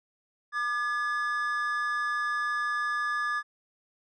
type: tone pair together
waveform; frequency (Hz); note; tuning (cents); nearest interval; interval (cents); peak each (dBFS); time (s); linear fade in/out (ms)
triangle; 1201 / 1698.5; D6 / G#6; +38 / +38; tritone; 600; -28; 0.52-3.43; 50
effects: resampled to 22050 Hz